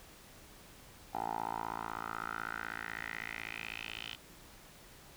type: tone with band-pass filter sweep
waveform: 10% pulse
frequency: 56 Hz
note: A1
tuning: 31 cents sharp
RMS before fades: -41 dBFS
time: 1.13-4.16 s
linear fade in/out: 20 ms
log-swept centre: 790 to 3100 Hz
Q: 4.7
effects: pink hiss -56 dBFS RMS until 5.16 s